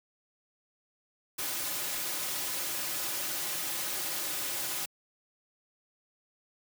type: noise with comb filter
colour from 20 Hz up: white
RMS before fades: -34 dBFS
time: 1.38-4.86 s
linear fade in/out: 10 ms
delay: 4.4 ms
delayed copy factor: -0.6
effects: high-pass 150 Hz 12 dB/octave